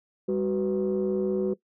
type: tone cluster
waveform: sine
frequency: 200.3 / 375.4 / 495.1 Hz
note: G3 / F#4 / B4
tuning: +38 / +25 / +4 cents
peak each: -28 / -24 / -30 dBFS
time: 0.28-1.54 s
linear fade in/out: 10 ms
effects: noise-tail reverb RT60 0.1 s tail -18 dB re dry + tanh soft clip ceiling -18 dBFS